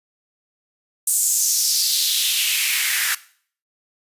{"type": "noise with high-pass filter sweep", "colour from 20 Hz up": "white", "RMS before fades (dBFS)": -19, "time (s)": [1.07, 3.15], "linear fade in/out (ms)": 5, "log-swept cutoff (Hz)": [8500, 1600], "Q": 3.1, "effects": ["noise-tail reverb RT60 0.5 s tail -18 dB re dry", "resampled to 32000 Hz"]}